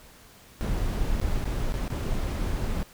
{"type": "noise with dropouts", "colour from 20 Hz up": "brown", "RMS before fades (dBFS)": -27, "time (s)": [0.61, 2.83], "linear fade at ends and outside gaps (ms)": 0, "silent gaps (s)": [[1.2, 1.214], [1.442, 1.454], [1.722, 1.741], [1.88, 1.901]], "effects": ["pink hiss -52 dBFS RMS until 2.93 s"]}